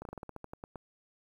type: slowing click train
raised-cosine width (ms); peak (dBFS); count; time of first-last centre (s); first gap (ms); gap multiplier
1; -28; 12; 0.02-0.757; 32; 1.14
effects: 10-bit